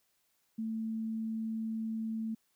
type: tone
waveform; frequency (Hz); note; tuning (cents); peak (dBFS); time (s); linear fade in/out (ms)
sine; 222.4; A3; +19; -33; 0.58-2.35; 10
effects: white hiss -75 dBFS RMS until 2.55 s